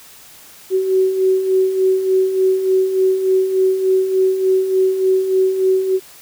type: beating tone pair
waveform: sine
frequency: 374.9 / 378.3 Hz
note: F#4 / F#4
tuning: +23 / +38 cents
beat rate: 3.4 Hz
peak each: -21 / -13 dBFS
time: 0.7-6 s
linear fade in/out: 50 ms
effects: white hiss -42 dBFS RMS until 6.21 s